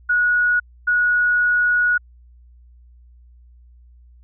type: tone pair in turn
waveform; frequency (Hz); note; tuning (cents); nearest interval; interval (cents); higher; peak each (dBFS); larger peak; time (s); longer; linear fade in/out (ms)
sine; 1458 / 1458; F#6 / F#6; -26 / -26; unison; 0; neither; -14; neither; 0.09-0.6 / 0.87-1.98; second; 10
effects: added 60 Hz sine -45 dBFS peak until 4.23 s